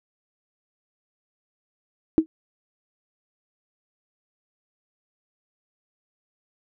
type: tone with exponential decay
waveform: sine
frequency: 318.5 Hz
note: D#4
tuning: 41 cents sharp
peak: -8 dBFS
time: 2.18-2.26 s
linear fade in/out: 0 ms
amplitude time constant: 16 ms
effects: none